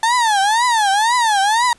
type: tone with vibrato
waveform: 35% pulse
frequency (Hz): 880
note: A5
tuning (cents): 0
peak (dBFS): -11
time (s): 0.03-1.73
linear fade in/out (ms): 2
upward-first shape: triangle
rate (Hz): 2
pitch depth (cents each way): 240
effects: pink hiss -51 dBFS RMS until 1.78 s + resampled to 24000 Hz